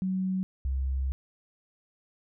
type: tone pair in turn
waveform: sine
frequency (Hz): 187.7 / 66.36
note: F#3 / C2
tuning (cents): +25 / +25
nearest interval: octave + tritone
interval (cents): 1800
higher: first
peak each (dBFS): -26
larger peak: neither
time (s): 0.02-0.43 / 0.65-1.12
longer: second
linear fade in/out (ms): 0
effects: none